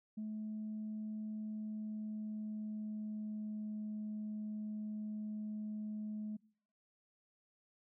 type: tone with pitch glide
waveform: sine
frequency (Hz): 215.1 to 212.9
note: A3 to G#3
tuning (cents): -39 to +43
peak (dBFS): -38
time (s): 0.17-6.37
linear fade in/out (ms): 10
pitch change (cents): -18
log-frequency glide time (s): 1.28-3.77
effects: noise-tail reverb RT60 0.6 s tail -25 dB re dry + tanh soft clip ceiling -36 dBFS